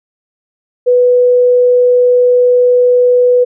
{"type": "tone", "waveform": "sine", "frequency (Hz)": 493.9, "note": "B4", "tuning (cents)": 0, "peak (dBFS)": -5, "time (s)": [0.86, 3.45], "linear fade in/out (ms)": 20, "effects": []}